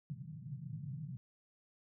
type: band-pass noise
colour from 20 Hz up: white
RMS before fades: -45 dBFS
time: 0.1-1.17 s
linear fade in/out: 0 ms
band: 120 to 160 Hz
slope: 48 dB/octave
effects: none